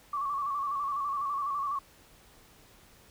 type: tone with vibrato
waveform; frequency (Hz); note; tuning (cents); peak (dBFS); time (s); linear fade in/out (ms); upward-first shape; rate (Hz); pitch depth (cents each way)
sine; 1131; C#6; +34; -29; 0.13-1.79; 5; square; 12; 52
effects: pink hiss -58 dBFS RMS until 3.1 s